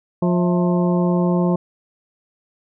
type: harmonic tone with a mistuned harmonic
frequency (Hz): 177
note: F3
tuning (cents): +23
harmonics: 1 / 2 / 3 / 4 / 5 / 6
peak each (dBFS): -16 / -22 / -26 / -28 / -30 / -32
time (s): 0.22-1.56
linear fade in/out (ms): 5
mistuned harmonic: 4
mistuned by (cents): -120
effects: none